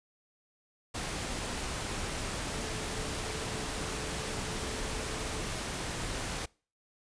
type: tone in noise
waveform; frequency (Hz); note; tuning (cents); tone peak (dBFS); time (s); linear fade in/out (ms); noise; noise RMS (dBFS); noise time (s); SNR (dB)
sine; 436.1; A4; -15; -45; 2.54-5.49; 10; pink; -36; 0.94-6.46; -12
effects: noise-tail reverb RT60 0.4 s tail -25 dB re dry + resampled to 22050 Hz